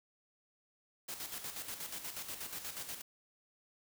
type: noise with tremolo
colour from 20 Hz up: white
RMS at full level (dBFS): -42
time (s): 1.08-3.02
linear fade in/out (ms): 10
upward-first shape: square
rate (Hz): 8.3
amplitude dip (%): 55
effects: none